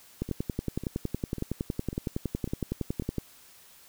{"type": "two click trains", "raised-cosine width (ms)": 3, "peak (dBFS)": [-16, -23], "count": [33, 6], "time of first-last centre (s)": [[0.22, 3.183], [0.29, 3.022]], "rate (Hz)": [10.8, 1.83], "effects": ["white hiss -55 dBFS RMS until 3.88 s"]}